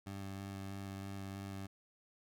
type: tone with vibrato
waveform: 20% pulse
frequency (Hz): 97.8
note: G2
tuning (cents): -4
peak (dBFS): -38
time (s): 0.06-1.67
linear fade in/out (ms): 10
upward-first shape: square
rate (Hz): 3.1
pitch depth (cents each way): 11
effects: none